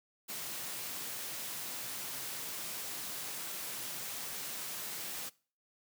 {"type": "high-pass noise", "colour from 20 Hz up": "white", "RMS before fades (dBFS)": -41, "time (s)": [0.28, 5.3], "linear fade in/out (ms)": 20, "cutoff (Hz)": 100, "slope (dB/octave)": 96, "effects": ["noise-tail reverb RT60 0.4 s tail -22 dB re dry"]}